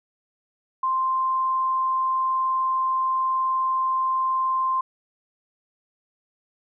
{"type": "tone", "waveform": "sine", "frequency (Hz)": 1046.5, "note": "C6", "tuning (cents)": 0, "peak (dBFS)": -20, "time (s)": [0.83, 4.81], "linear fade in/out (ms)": 5, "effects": []}